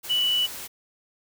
sine tone in noise, 2960 Hz, F#7, in tune, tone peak -20 dBFS, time 0.09-0.47 s, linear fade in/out 20 ms, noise white, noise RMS -37 dBFS, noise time 0.03-0.68 s, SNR +14 dB, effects none

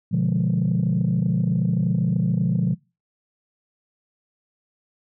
sine chord, B diminished seventh, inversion none, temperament equal, 123.47 / 146.83 / 174.61 / 207.7 Hz, B2 / D3 / F3 / Ab3, 0 / 0 / 0 / 0 cents, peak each -23 / -24 / -20 / -26 dBFS, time 0.11-2.75 s, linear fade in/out 20 ms, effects noise-tail reverb RT60 0.3 s tail -26 dB re dry + tanh soft clip ceiling -13 dBFS

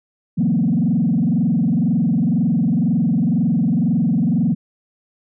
sine tone with frequency modulation, 201.7 Hz, G3, 50 cents sharp, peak -13 dBFS, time 0.37-4.55 s, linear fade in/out 20 ms, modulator 22 Hz, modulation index 2.4, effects tanh soft clip ceiling -9 dBFS

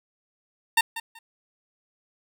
15% pulse tone with echo, 910 Hz, A#5, 42 cents flat, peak -10 dBFS, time 0.77-0.81 s, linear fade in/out 5 ms, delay 190 ms, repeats 2, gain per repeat -14 dB, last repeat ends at 1.19 s, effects none

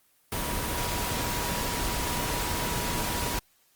sine tone in noise, 964 Hz, B5, 42 cents flat, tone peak -37 dBFS, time 0.32-3.39 s, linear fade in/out 2 ms, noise pink, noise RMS -30 dBFS, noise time 0.32-3.39 s, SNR -10 dB, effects white hiss -65 dBFS RMS until 3.75 s + Opus 24 kbps

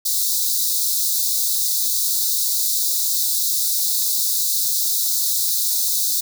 white high-pass noise, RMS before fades -20 dBFS, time 0.05-6.21 s, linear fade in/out 10 ms, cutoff 3700 Hz, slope 96 dB/octave, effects none

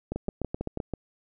two click trains, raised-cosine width 2 ms, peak -17 / -17 dBFS, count 6 / 6, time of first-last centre 0.12-0.937 / 0.16-0.802 s, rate 6.12 / 7.79 Hz, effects none

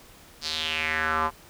square tone with band-pass filter sweep, 79 Hz, D#2, 27 cents sharp, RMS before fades -27 dBFS, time 0.41-1.31 s, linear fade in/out 50 ms, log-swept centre 4900 to 1000 Hz, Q 4, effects pink hiss -51 dBFS RMS until 1.49 s

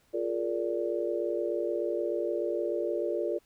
sine chord, Bb dominant seventh, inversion second, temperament just, 349.6 / 419.5 / 466.2 / 582.7 Hz, F4 / Ab4 / Bb4 / D5, +2 / +17 / 0 / -14 cents, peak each -32 / -35 / -34 / -33 dBFS, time 0.13-3.39 s, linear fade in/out 20 ms, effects pink hiss -67 dBFS RMS until 3.45 s

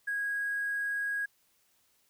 triangle tone with hard clipping, 1647 Hz, G#6, 15 cents flat, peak -30 dBFS, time 0.07-1.26 s, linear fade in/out 10 ms, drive 3 dB, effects white hiss -70 dBFS RMS until 2.09 s

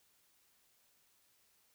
silence, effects white hiss -72 dBFS RMS until 1.74 s

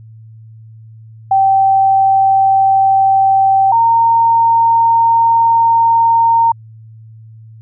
sine tone pair in turn, 776 / 919.6 Hz, G5 / A#5, -18 / -24 cents, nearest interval minor third, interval 294 cents, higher second, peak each -7 dBFS, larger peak neither, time 1.31-3.72 / 3.72-6.52 s, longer second, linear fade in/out 5 ms, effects added 111 Hz sine -34 dBFS peak until 7.61 s

